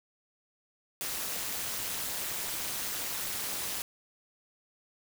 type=noise with amplitude modulation; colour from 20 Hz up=white; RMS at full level=-32 dBFS; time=1.01-3.82 s; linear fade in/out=0 ms; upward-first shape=sine; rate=210 Hz; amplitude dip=70%; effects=none